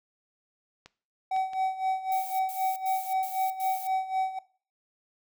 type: clicks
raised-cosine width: 0.2 ms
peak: -29 dBFS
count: 3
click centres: 0.86 / 1.364 / 1.534 s
type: tone with tremolo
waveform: triangle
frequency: 759 Hz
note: F#5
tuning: 44 cents sharp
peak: -22 dBFS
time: 1.31-4.39 s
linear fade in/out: 5 ms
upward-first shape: sine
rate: 3.9 Hz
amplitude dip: 80%
type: noise bursts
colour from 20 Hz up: violet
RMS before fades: -41 dBFS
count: 5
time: 2.12-3.87 s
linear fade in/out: 0 ms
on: 270 ms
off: 100 ms
effects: noise-tail reverb RT60 0.4 s tail -18 dB re dry